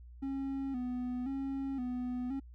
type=tone with vibrato; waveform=triangle; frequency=260 Hz; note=C4; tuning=11 cents flat; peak=-32 dBFS; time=0.22-2.4 s; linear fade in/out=10 ms; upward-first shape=square; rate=0.96 Hz; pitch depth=77 cents each way; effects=added 60 Hz sine -49 dBFS peak until 2.54 s